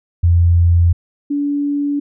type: tone pair in turn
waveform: sine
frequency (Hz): 85.9 / 287.2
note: F2 / D4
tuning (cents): -28 / -39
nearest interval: octave + major sixth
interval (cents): 2089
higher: second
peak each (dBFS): -8 / -15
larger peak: first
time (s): 0.23-0.93 / 1.3-2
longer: neither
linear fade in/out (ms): 10
effects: none